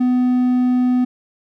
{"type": "tone", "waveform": "triangle", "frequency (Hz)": 250, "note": "B3", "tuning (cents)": 21, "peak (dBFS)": -11, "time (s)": [0, 1.05], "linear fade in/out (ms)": 10, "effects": []}